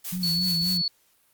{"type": "noise with tremolo", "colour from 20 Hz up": "blue", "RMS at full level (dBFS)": -32, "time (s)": [0.04, 0.78], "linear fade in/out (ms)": 10, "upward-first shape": "triangle", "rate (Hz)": 4.9, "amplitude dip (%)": 80}
{"type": "tone with vibrato", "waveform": "sine", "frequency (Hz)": 174.61, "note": "F3", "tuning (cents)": 0, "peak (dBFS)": -27, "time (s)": [0.12, 0.82], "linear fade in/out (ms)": 10, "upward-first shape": "sine", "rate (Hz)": 3.8, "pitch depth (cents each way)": 88}
{"type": "tone", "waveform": "sine", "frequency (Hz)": 4423, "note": "C#8", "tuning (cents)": -5, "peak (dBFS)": -23, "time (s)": [0.23, 0.88], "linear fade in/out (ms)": 2}
{"effects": ["white hiss -64 dBFS RMS until 1.33 s", "Opus 48 kbps"]}